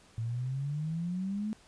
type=exponential sweep; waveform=sine; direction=up; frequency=111.2 to 219.1 Hz; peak=-31 dBFS; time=0.18-1.53 s; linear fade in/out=0 ms; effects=pink hiss -60 dBFS RMS until 1.67 s + resampled to 22050 Hz